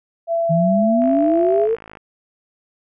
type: tone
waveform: sine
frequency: 670 Hz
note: E5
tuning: 28 cents sharp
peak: -16 dBFS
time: 0.27-1.68 s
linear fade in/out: 50 ms
type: exponential sweep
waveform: sine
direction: up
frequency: 158 to 466.2 Hz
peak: -15 dBFS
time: 0.49-1.76 s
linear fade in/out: 20 ms
type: click train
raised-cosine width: 0.5 ms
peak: -23 dBFS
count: 52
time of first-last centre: 1.02-1.971 s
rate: 53.6 Hz
effects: none